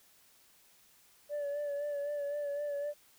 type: tone with vibrato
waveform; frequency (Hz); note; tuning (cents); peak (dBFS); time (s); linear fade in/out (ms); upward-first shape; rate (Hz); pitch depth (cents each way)
sine; 578; D5; -28; -31; 1.29-2.94; 50; sine; 3.9; 33
effects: tanh soft clip ceiling -32 dBFS + white hiss -64 dBFS RMS until 3.18 s